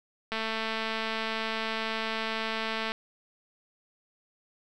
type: click train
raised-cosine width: 0.3 ms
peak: -16 dBFS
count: 578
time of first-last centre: 0.32-2.919 s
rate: 222 Hz
effects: none